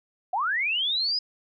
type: linear sweep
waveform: sine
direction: up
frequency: 685 to 5070 Hz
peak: -23 dBFS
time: 0.33-1.19 s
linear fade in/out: 5 ms
effects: none